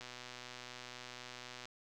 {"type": "click train", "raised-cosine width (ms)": 0.2, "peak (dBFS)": -30, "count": 205, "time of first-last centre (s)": [0.01, 1.655], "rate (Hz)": 124, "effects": []}